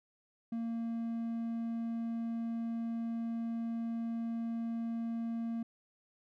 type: tone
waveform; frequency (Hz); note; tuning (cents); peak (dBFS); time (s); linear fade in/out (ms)
triangle; 230; A#3; -23; -32; 0.52-5.63; 5
effects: none